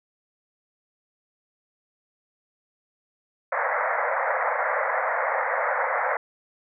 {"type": "band-pass noise", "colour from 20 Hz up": "pink", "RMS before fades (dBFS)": -25, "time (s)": [3.52, 6.17], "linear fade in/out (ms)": 2, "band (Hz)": [500, 2100], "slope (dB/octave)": 96, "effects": []}